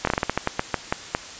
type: slowing click train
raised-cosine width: 0.5 ms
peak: -5 dBFS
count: 13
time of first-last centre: 0.05-1.149 s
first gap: 23 ms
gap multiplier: 1.23
effects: white hiss -38 dBFS RMS until 1.39 s + resampled to 16000 Hz